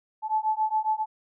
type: beating tone pair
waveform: sine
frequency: 864 / 871.3 Hz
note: A5 / A5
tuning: -32 / -17 cents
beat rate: 7.3 Hz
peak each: -26 dBFS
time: 0.22-1.06 s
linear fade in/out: 50 ms
effects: none